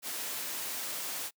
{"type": "noise", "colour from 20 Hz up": "white", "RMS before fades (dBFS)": -37, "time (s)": [0.02, 1.31], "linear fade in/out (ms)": 50, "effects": ["noise-tail reverb RT60 0.1 s tail -26 dB re dry", "high-pass 200 Hz 12 dB/octave"]}